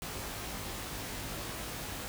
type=noise with comb filter; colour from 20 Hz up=pink; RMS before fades=-40 dBFS; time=0.02-2.08 s; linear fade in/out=0 ms; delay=19 ms; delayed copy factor=+0.9; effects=none